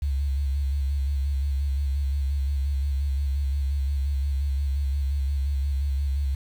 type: tone with vibrato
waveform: sine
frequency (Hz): 69.3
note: C#2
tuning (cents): 0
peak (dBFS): -22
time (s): 0.02-6.35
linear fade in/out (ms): 5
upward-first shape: square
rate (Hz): 5.7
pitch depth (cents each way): 46
effects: 8-bit